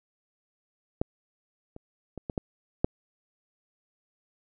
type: clicks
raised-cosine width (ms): 2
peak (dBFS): -12 / -29 / -24 / -19 / -15 / -8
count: 6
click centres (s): 1.015 / 1.764 / 2.177 / 2.298 / 2.378 / 2.845
effects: none